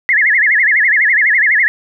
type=tone with vibrato; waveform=sine; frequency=1903 Hz; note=A#6; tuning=35 cents sharp; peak=-8 dBFS; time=0.09-1.68 s; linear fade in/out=0 ms; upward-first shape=sine; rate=12 Hz; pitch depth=220 cents each way; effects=none